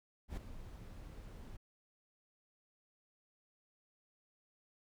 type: noise with ADSR envelope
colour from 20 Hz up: brown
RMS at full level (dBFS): -39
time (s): 0.28-1.57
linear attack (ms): 92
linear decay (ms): 6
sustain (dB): -11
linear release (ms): 9
effects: none